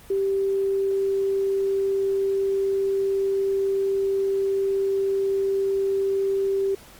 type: tone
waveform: sine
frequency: 390.9 Hz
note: G4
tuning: 5 cents flat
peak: -20 dBFS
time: 0.1-6.75 s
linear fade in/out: 5 ms
effects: pink hiss -48 dBFS RMS until 6.99 s + Opus 32 kbps